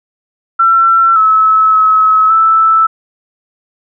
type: tone with pitch steps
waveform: sine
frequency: 1348 / 1297 / 1287 / 1318 Hz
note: E6 / E6 / E6 / E6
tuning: +38 / -28 / -42 / -1 cents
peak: -5 dBFS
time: 0.59-2.87 s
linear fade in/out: 10 ms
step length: 570 ms
effects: none